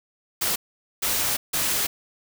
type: noise bursts at uneven times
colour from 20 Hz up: white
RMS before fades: -24 dBFS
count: 3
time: 0.41-0.56 / 1.02-1.37 / 1.53-1.87 s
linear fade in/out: 10 ms
effects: none